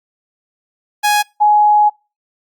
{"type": "tone pair in turn", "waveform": ["sawtooth", "sine"], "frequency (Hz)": [832, 838.3], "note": ["G#5", "G#5"], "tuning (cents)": [3, 16], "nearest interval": "unison", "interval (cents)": 13, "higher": "second", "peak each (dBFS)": -7, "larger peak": "neither", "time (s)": [[1.03, 1.23], [1.4, 1.9]], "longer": "second", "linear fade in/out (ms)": 20, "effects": ["noise-tail reverb RT60 0.3 s tail -26 dB re dry", "Opus 48 kbps"]}